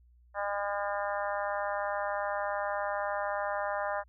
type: harmonic tone with a mistuned harmonic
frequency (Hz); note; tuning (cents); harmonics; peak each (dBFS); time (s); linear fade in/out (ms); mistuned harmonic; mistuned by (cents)
202.6; G#3; -43; 3 / 4 / 5 / 6 / 7 / 8 / 9; -34 / -36 / -38 / -40 / -41 / -42 / -43; 0.34-4.04; 50; 9; -19
effects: added 60 Hz sine -58 dBFS peak until 4.08 s